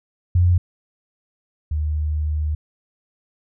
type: tone pair in turn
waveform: sine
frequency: 88.5 / 76.11 Hz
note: F2 / D#2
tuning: +23 / -38 cents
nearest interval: minor third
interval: 261 cents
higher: first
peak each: -12 / -19 dBFS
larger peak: first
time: 0.35-0.58 / 1.71-2.55 s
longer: second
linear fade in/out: 5 ms
effects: none